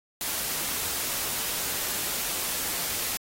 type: noise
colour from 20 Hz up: white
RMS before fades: -30 dBFS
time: 0.21-3.17 s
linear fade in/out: 0 ms
effects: AAC 48 kbps